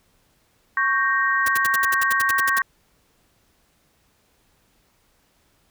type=chord; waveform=sine; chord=G diminished; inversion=second; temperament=equal; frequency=1108.7 / 1568 / 1864.7 Hz; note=Db6 / G6 / Bb6; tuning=0 / 0 / 0 cents; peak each=-22 dBFS; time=0.77-2.62 s; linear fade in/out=2 ms
type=noise bursts; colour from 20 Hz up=white; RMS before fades=-26 dBFS; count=13; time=1.46-2.588 s; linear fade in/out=5 ms; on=24 ms; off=68 ms
effects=pink hiss -63 dBFS RMS until 5.7 s